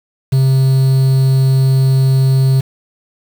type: tone with quantisation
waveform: triangle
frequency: 133.1 Hz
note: C3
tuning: 30 cents sharp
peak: -6 dBFS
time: 0.32-2.61 s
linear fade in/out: 10 ms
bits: 5
effects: none